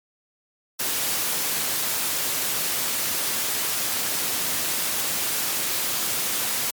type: noise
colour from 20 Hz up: white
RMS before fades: -25 dBFS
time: 0.79-6.71 s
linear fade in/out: 10 ms
effects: high-pass 100 Hz 12 dB/octave + MP3 96 kbps